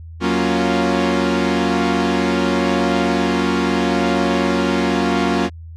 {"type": "chord", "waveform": "sawtooth", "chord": "Gb major seventh", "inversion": "none", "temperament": "equal", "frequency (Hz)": [185, 233.1, 277.2, 349.2], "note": ["Gb3", "Bb3", "Db4", "F4"], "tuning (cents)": [0, 0, 0, 0], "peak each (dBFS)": -17, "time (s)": [0.2, 5.5], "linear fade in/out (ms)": 50, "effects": ["added 82 Hz sine -32 dBFS peak until 5.76 s", "low-pass 5000 Hz 12 dB/octave"]}